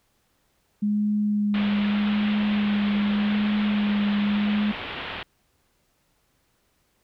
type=tone with vibrato; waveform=sine; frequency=207.1 Hz; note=G#3; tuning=5 cents flat; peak=-20 dBFS; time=0.82-4.72 s; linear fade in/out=10 ms; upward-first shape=sine; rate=0.83 Hz; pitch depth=17 cents each way
type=low-pass noise; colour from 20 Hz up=white; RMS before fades=-34 dBFS; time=1.54-5.23 s; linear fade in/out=2 ms; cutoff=3500 Hz; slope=48 dB/octave
effects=pink hiss -68 dBFS RMS until 7.03 s